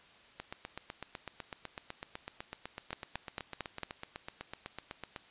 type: two click trains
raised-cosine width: 0.3 ms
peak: -24 / -20 dBFS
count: 39 / 5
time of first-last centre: 0.4-5.162 / 2.93-3.833 s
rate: 7.98 / 4.43 Hz
effects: white hiss -59 dBFS RMS until 5.3 s + resampled to 8000 Hz